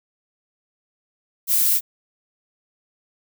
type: noise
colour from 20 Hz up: violet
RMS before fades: -18 dBFS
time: 1.47-1.81 s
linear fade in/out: 50 ms
effects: none